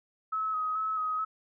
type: tone with vibrato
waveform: sine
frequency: 1277 Hz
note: D#6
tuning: 45 cents sharp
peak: -28 dBFS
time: 0.32-1.25 s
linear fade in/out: 10 ms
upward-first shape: square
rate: 2.3 Hz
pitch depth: 22 cents each way
effects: none